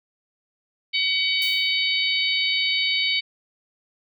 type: harmonic tone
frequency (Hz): 754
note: F#5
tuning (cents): +32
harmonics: 3 / 4 / 5 / 6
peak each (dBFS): -24 / -25 / -26 / -27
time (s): 0.93-3.21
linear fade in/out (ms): 20
type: noise with exponential decay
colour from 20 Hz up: blue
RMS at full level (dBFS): -33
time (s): 1.42-1.85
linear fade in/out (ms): 0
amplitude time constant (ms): 93
effects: none